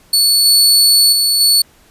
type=tone with level steps; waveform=sawtooth; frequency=4435 Hz; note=C#8; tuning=in tune; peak=-6 / -4 / -8 / -5 dBFS; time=0.13-1.62 s; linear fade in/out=5 ms; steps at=0.45 / 1.12 / 1.4 s; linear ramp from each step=10 ms; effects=pink hiss -49 dBFS RMS until 1.9 s + resampled to 32000 Hz